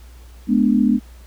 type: chord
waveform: sine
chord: G# diminished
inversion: none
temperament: equal with one note detuned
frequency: 211.9 / 246.9 / 293.7 Hz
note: G#3 / B3 / D4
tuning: +35 / 0 / 0 cents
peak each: -16 / -16 / -20 dBFS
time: 0.47-1 s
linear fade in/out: 50 ms
effects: added 60 Hz sine -39 dBFS peak until 1.26 s + pink hiss -51 dBFS RMS until 1.26 s